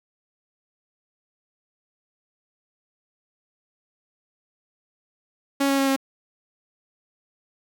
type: tone with pitch steps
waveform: sawtooth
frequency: 277.2 / 274.8 / 272.4 / 270.1 Hz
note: C#4 / C#4 / C#4 / C#4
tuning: 0 / -15 / -30 / -45 cents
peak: -15 dBFS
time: 5.6-5.964 s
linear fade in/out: 10 ms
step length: 91 ms
effects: none